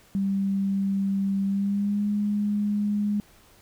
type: tone with pitch glide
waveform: sine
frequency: 196 to 206.6 Hz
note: G3 to G#3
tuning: 0 to -9 cents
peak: -22 dBFS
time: 0.15-3.2 s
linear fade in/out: 0 ms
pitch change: +91 cents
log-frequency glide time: 1.45-2.07 s
effects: pink hiss -56 dBFS RMS until 3.61 s